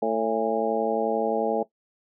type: harmonic tone with a mistuned harmonic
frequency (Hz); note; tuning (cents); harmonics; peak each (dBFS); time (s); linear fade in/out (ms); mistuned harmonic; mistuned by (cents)
111.4; A2; +22; 2 / 3 / 4 / 5 / 6 / 7; -31 / -33 / -25 / -28 / -29 / -29; 0.02-1.63; 5; 7; +82
effects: noise-tail reverb RT60 0.1 s tail -17 dB re dry